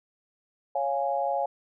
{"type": "chord", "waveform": "sine", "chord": "Db major", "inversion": "none", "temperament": "equal", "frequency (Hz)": [554.4, 698.5, 830.6], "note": ["Db5", "F5", "Ab5"], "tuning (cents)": [0, 0, 0], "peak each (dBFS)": -29, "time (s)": [0.75, 1.46], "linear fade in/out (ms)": 5, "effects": []}